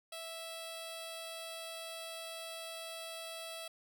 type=tone with notch filter; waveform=10% pulse; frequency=658 Hz; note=E5; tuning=3 cents flat; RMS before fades=-45 dBFS; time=0.12-3.68 s; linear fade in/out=5 ms; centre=1700 Hz; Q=0.99; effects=none